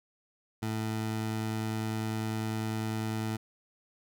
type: tone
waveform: 20% pulse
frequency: 110 Hz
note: A2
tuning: in tune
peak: -26 dBFS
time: 0.62-3.37 s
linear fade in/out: 10 ms
effects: none